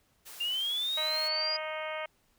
white high-pass noise, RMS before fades -47 dBFS, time 0.25-1.29 s, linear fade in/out 20 ms, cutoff 410 Hz, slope 12 dB/octave
sine linear sweep, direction up, 2769 to 4922 Hz, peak -29 dBFS, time 0.4-1.57 s, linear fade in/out 10 ms
harmonic tone, 311.1 Hz, D#4, in tune, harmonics 2 / 3 / 4 / 5 / 6 / 7 / 8 / 9 / 10, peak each -37 / -43 / -42 / -46 / -46 / -41 / -47 / -49 / -48 dBFS, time 0.97-2.06 s, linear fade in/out 5 ms
effects pink hiss -70 dBFS RMS until 2.38 s

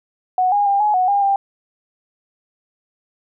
sine tone with pitch steps, 738 / 818 / 799 / 841 / 737 / 806 / 792 Hz, F#5 / G#5 / G5 / G#5 / F#5 / G5 / G5, -5 / -26 / +33 / +22 / -7 / +48 / +18 cents, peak -13 dBFS, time 0.38-1.36 s, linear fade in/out 2 ms, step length 140 ms, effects none

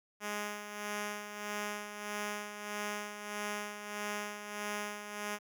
5% pulse tone with tremolo, 207.7 Hz, G#3, in tune, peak -24 dBFS, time 0.2-5.39 s, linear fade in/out 50 ms, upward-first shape sine, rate 1.6 Hz, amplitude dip 60%, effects none

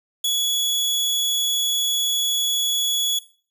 sawtooth tone, 3383 Hz, G#7, 31 cents sharp, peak -16 dBFS, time 0.24-3.19 s, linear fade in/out 5 ms, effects noise-tail reverb RT60 0.4 s tail -17 dB re dry

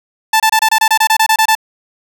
sawtooth tone bursts, 880 Hz, A5, in tune, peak -4 dBFS, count 13, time 0.33-1.552 s, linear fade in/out 5 ms, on 70 ms, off 26 ms, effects none

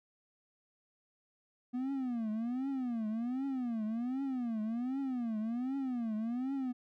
triangle tone with vibrato, 242.8 Hz, B3, 29 cents flat, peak -31 dBFS, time 1.73-6.73 s, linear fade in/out 20 ms, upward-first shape triangle, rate 1.3 Hz, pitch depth 240 cents each way, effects none

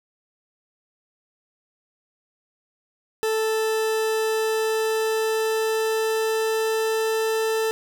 40% pulse tone with pitch glide, 440 to 443.1 Hz, A4 to A4, 0 to +12 cents, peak -20 dBFS, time 3.23-7.71 s, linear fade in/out 0 ms, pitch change +12 cents, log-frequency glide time 4.25-7.45 s, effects none

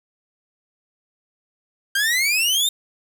sawtooth exponential sweep, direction up, 1569 to 3700 Hz, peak -14 dBFS, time 1.95-2.69 s, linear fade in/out 5 ms, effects 7-bit

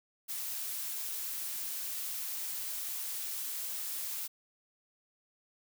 blue noise, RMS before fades -38 dBFS, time 0.28-4.28 s, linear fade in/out 20 ms, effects none

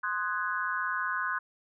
sine chord, Ab dominant seventh, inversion first, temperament equal with one note detuned, 1046.5 / 1244.5 / 1486 / 1661.2 Hz, C6 / Eb6 / Gb6 / Ab6, 0 / 0 / +7 / 0 cents, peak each -34 / -36 / -32 / -36 dBFS, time 0.03-1.39 s, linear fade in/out 10 ms, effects none

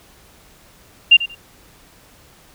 sine tone with echo, 2788 Hz, F7, 4 cents flat, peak -4 dBFS, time 1.11-1.17 s, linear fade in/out 10 ms, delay 91 ms, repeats 2, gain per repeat -15 dB, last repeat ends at 1.352 s, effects pink hiss -49 dBFS RMS until 2.54 s

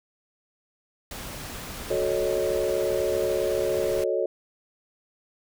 pink noise, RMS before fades -37 dBFS, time 1.11-4.04 s, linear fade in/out 2 ms
sine chord, D# half-diminished seventh, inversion first, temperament equal with one note detuned, 367.4 / 440 / 554.4 / 622.3 Hz, F#4 / A4 / C#5 / D#5, -12 / 0 / 0 / 0 cents, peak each -28 / -28 / -27 / -30 dBFS, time 1.9-4.26 s, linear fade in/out 5 ms
effects none

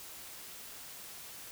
silence, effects white hiss -48 dBFS RMS until 1.51 s

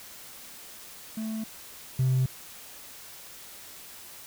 triangle tone pair in turn, 220 / 129.83 Hz, A3 / C3, 0 / -13 cents, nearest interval major sixth, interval 913 cents, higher first, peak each -28 / -18 dBFS, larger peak second, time 1.17-1.44 / 1.99-2.26 s, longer neither, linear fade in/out 5 ms, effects tanh soft clip ceiling -17 dBFS + white hiss -46 dBFS RMS until 4.26 s

